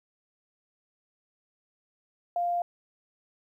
sine tone, 698.5 Hz, F5, in tune, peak -25 dBFS, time 2.36-2.62 s, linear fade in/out 2 ms, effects 11-bit

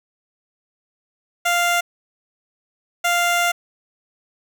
15% pulse tone bursts at uneven times, 697 Hz, F5, 4 cents flat, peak -10 dBFS, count 2, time 1.45-1.81 / 3.04-3.52 s, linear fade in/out 10 ms, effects none

